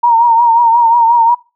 sine tone with vibrato, 932.3 Hz, A#5, in tune, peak -5 dBFS, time 0.03-1.35 s, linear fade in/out 10 ms, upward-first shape triangle, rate 5.6 Hz, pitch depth 65 cents each way, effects noise-tail reverb RT60 0.3 s tail -22 dB re dry

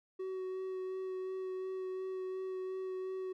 triangle tone with vibrato, 375.2 Hz, F#4, 24 cents sharp, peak -35 dBFS, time 0.19-3.33 s, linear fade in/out 10 ms, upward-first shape sine, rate 2.8 Hz, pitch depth 12 cents each way, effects none

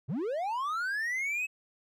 triangle linear sweep, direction up, 105.9 to 2600 Hz, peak -28 dBFS, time 0.08-1.47 s, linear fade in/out 20 ms, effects none

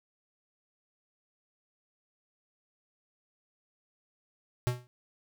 square tone with exponential decay, 123.47 Hz, B2, in tune, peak -23 dBFS, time 4.67-4.87 s, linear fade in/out 0 ms, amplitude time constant 43 ms, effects none

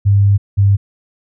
sine tone pair in turn, 100.2 / 99.69 Hz, G2 / G2, +38 / +30 cents, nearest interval unison, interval 8 cents, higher first, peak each -7 dBFS, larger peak neither, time 0.05-0.38 / 0.57-0.77 s, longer first, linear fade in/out 20 ms, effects none

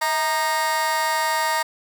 30% pulse tone with amplitude modulation, 933 Hz, A#5, 1 cent sharp, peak -13 dBFS, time 0.01-1.63 s, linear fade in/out 10 ms, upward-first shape sine, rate 290 Hz, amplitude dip 95%, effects none

